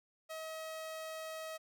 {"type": "tone", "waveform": "sawtooth", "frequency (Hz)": 637, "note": "D#5", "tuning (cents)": 41, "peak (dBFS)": -38, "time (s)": [0.29, 1.58], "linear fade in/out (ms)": 20, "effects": []}